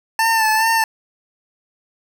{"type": "tone with vibrato", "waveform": "25% pulse", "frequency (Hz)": 888, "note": "A5", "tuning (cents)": 16, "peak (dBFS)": -10, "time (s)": [0.19, 0.84], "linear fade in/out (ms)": 2, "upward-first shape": "sine", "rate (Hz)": 2.4, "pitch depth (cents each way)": 41, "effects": []}